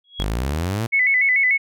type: tone with exponential growth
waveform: sine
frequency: 3322 Hz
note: G#7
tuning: in tune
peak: -23 dBFS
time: 0.04-0.23 s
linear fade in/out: 5 ms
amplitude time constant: 40 ms
type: exponential sweep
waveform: sawtooth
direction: up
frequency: 46.25 to 120 Hz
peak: -17 dBFS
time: 0.19-0.87 s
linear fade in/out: 10 ms
type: tone with vibrato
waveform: sine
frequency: 2100 Hz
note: C7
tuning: 6 cents sharp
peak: -14 dBFS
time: 0.92-1.58 s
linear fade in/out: 20 ms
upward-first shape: square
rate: 6.8 Hz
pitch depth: 80 cents each way
effects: none

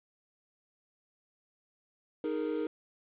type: chord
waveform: triangle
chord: D# suspended fourth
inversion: none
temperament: equal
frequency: 311.1 / 415.3 / 466.2 Hz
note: D#4 / G#4 / A#4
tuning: 0 / 0 / 0 cents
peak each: -32 / -35 / -33 dBFS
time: 2.24-2.67 s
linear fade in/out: 2 ms
effects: resampled to 8000 Hz + 9-bit

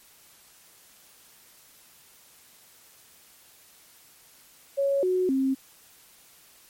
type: tone with pitch steps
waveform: sine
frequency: 555 / 368 / 266.7 Hz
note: C#5 / F#4 / C4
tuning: +2 / -9 / +33 cents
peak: -21 dBFS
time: 4.77-5.55 s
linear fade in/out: 20 ms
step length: 260 ms
effects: white hiss -55 dBFS RMS until 6.69 s + MP3 64 kbps

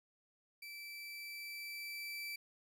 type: tone with level ramp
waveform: 30% pulse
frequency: 2325 Hz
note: D7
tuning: 18 cents flat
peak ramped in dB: -45 to -39 dBFS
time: 0.62-2.36 s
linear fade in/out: 5 ms
effects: none

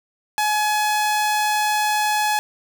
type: tone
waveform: sawtooth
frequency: 846 Hz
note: G#5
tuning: 32 cents sharp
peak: -14 dBFS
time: 0.38-2.39 s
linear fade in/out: 0 ms
effects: none

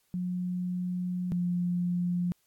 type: tone pair in turn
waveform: sine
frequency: 180 / 176.6 Hz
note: F#3 / F3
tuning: -47 / +20 cents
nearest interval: unison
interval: 33 cents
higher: first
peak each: -29 / -26 dBFS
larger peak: second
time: 0.14-1.32 / 1.32-2.32 s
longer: first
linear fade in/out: 0 ms
effects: white hiss -71 dBFS RMS until 2.46 s + AAC 64 kbps

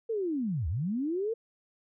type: linear two-way sweep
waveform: sine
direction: down then up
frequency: 467.7 to 69.3 to 467.7 Hz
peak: -28 dBFS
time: 0.09-1.34 s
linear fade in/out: 10 ms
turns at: 0.68 s
effects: none

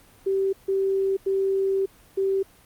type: tone bursts at uneven times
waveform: sine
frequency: 387.7 Hz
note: G4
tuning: 19 cents flat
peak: -20 dBFS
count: 4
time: 0.26-0.53 / 0.68-1.17 / 1.26-1.86 / 2.17-2.43 s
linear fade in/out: 10 ms
effects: pink hiss -54 dBFS RMS until 2.65 s + Opus 32 kbps

